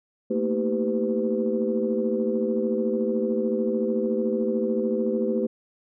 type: tone cluster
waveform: sine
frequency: 223 / 236.6 / 319.3 / 389.8 / 505 Hz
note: A3 / A#3 / D#4 / G4 / B4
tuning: +23 / +26 / +45 / -10 / +39 cents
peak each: -26 / -30 / -33 / -27 / -27 dBFS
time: 0.3-5.47 s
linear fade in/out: 10 ms
effects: tanh soft clip ceiling -11 dBFS